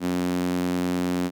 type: tone with high-pass filter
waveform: sawtooth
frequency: 89.5 Hz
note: F2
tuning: 43 cents sharp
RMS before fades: -25 dBFS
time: 0-1.31 s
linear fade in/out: 50 ms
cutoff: 230 Hz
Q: 4.3
effects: none